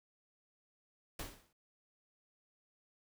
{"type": "noise with exponential decay", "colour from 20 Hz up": "pink", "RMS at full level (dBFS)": -40, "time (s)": [1.19, 1.53], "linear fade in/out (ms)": 5, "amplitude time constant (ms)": 73, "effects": []}